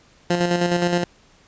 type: tone with tremolo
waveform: 15% pulse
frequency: 174.9 Hz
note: F3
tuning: 3 cents sharp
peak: -10 dBFS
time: 0.3-1.04 s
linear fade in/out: 5 ms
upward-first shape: square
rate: 9.6 Hz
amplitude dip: 45%
effects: pink hiss -54 dBFS RMS until 1.47 s + resampled to 16000 Hz